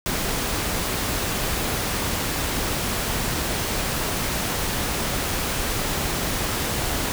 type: noise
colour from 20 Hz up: pink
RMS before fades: -25 dBFS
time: 0.06-7.12 s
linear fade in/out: 0 ms
effects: none